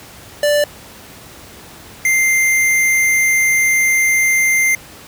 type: tone pair in turn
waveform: square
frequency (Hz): 587.3 / 2093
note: D5 / C7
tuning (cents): 0 / 0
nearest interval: octave + minor seventh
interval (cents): 2200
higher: second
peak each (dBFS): -12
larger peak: neither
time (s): 0.43-0.64 / 2.05-4.75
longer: second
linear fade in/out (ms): 2
effects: pink hiss -38 dBFS RMS until 5.07 s + high-pass 60 Hz 12 dB/octave

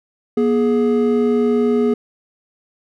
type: tone pair together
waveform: triangle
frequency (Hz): 239.9 / 419.2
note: A#3 / G#4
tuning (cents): +50 / +16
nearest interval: minor seventh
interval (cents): 966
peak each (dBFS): -14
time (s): 0.37-1.94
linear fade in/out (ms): 5
effects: none

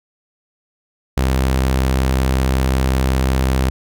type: tone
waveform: sawtooth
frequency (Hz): 65.41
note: C2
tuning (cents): 0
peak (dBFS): -10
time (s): 1.17-3.7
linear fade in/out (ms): 5
effects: none

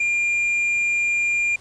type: tone with tanh clipping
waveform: sine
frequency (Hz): 2400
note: D7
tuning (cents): +37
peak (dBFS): -19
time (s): 0-1.56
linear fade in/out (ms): 5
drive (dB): 3
effects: pink hiss -49 dBFS RMS until 1.6 s + resampled to 22050 Hz

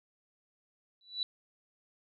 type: tone with exponential growth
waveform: sine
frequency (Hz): 3951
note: B7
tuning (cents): 0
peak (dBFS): -27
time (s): 1.01-1.23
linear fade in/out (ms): 1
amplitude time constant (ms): 47
effects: none

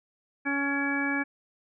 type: harmonic tone with a mistuned harmonic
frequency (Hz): 280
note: C#4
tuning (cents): +18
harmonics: 1 / 2 / 3 / 4 / 5 / 6 / 8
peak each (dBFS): -29 / -41 / -37 / -41 / -38 / -30 / -33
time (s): 0.45-1.24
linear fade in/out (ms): 20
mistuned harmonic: 8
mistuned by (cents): +38
effects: none

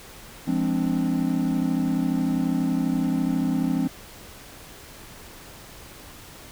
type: chord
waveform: triangle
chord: D half-diminished seventh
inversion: first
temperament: equal with one note detuned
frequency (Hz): 173.11 / 207.7 / 261.6 / 293.7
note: F3 / Ab3 / C4 / D4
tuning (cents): -15 / 0 / 0 / 0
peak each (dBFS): -25 / -27 / -22 / -27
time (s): 0.47-3.88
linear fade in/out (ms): 10
effects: pink hiss -44 dBFS RMS until 6.51 s

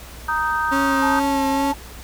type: chord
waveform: sine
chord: Eb major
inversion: second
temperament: just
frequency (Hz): 933.4 / 1244.5 / 1555.6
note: Bb5 / Eb6 / G6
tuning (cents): +2 / 0 / -14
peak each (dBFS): -23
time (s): 0.28-1.2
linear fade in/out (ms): 10
type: tone with vibrato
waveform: 35% pulse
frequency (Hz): 273.1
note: C#4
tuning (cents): -26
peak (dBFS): -18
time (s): 0.71-1.73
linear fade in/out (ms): 20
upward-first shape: sine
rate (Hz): 2.3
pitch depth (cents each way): 18
type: tone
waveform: sine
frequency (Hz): 872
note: A5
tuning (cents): -16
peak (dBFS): -21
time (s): 1.02-1.74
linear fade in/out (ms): 10
effects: added 60 Hz sine -38 dBFS peak until 2.03 s + pink hiss -40 dBFS RMS until 2.03 s

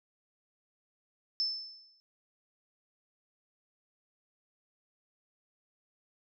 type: tone with exponential decay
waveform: sine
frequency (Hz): 5274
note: E8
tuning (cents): 0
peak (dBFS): -26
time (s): 1.4-2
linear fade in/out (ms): 0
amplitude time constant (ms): 130
effects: none

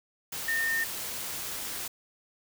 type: tone in noise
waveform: sine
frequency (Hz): 1823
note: A#6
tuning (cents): -39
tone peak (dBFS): -26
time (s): 0.48-0.84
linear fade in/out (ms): 5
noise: white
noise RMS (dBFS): -36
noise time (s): 0.32-1.88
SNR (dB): +7
effects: none

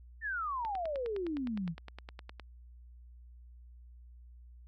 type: exponential sweep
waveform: sine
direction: down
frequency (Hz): 1839 to 155.56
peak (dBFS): -33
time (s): 0.21-1.75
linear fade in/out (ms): 50
type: click train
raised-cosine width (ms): 0.3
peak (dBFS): -29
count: 18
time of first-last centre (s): 0.65-2.397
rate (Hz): 9.73
effects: added 60 Hz sine -51 dBFS peak until 4.67 s

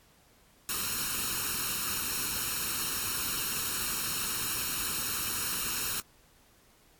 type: noise with comb filter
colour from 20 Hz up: white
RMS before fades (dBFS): -32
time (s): 0.69-6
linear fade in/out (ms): 0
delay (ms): 0.73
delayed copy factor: +0.75
effects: pink hiss -62 dBFS RMS until 6.99 s + AAC 64 kbps

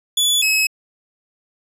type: tone pair in turn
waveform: sawtooth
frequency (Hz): 3441 / 2567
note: A7 / E7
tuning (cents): -39 / -47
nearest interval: perfect fourth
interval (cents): 508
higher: first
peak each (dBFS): -11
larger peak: neither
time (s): 0.17-0.42 / 0.42-0.67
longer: neither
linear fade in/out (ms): 5
effects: resampled to 32000 Hz

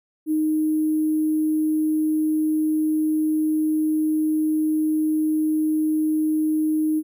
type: tone with sample-and-hold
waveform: sine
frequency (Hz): 310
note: D#4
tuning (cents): -6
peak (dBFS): -18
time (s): 0.26-7.03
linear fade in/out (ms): 50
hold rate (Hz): 11025
effects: none

